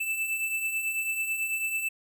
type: beating tone pair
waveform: square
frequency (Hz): 2637 / 2646.1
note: E7 / E7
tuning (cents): 0 / +6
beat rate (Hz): 9.1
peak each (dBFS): -37 / -29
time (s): 0-1.89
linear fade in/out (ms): 10
effects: none